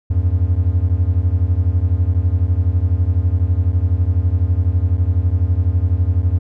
triangle beating tone pair, 82.41 / 94.41 Hz, E2 / F#2, 0 / +35 cents, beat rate 12 Hz, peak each -14 dBFS, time 0.1-6.39 s, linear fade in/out 10 ms, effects none

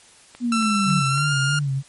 click train, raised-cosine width 0.3 ms, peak -24 dBFS, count 4, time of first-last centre 0.35-1.179 s, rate 3.62 Hz
sine exponential sweep, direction down, 246.9 to 178.1 Hz, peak -19 dBFS, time 0.4-1.03 s, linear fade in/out 50 ms
sawtooth tone with pitch glide, 1339 to 1411.3 Hz, E6 to F6, +27 to +18 cents, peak -17 dBFS, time 0.52-1.59 s, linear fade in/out 2 ms, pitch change +91 cents, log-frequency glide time 1.07-1.33 s
sine tone with vibrato, 140.9 Hz, C#3, 29 cents sharp, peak -20 dBFS, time 0.85-1.83 s, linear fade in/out 50 ms, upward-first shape sine, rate 3.1 Hz, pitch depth 83 cents each way
effects white hiss -50 dBFS RMS until 1.88 s + MP3 48 kbps

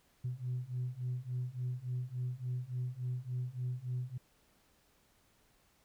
sine beating tone pair, 123.47 / 126.97 Hz, B2 / B2, 0 / +48 cents, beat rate 3.5 Hz, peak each -38 / -37 dBFS, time 0.24-4.18 s, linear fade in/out 10 ms, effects tanh soft clip ceiling -30 dBFS + pink hiss -70 dBFS RMS until 5.84 s

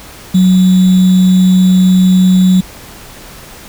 sine tone with sample-and-hold, 185 Hz, F#3, in tune, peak -4 dBFS, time 0.34-2.61 s, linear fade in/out 10 ms, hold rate 3675 Hz, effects pink hiss -33 dBFS RMS until 3.68 s

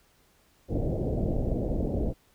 pink low-pass noise, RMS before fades -28 dBFS, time 0.68-2.14 s, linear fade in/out 50 ms, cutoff 650 Hz, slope 48 dB/octave, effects pink hiss -64 dBFS RMS until 2.34 s

